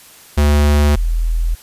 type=tone pair in turn; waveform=square / sine; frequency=73.42 / 41.21 Hz; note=D2 / E1; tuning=0 / 0 cents; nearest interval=minor seventh; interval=1000 cents; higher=first; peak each=-10 / -13 dBFS; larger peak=first; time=0.37-0.96 / 0.96-1.55 s; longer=neither; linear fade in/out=10 ms; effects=white hiss -42 dBFS RMS until 1.62 s + resampled to 32000 Hz